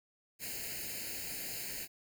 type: noise with comb filter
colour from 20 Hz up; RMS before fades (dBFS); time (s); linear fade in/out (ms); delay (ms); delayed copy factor
white; -41; 0.39-1.88; 50; 0.43; +0.95
effects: none